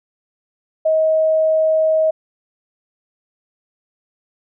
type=tone; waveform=sine; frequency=633 Hz; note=D#5; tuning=30 cents sharp; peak=-12 dBFS; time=0.85-2.11 s; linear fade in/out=10 ms; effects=none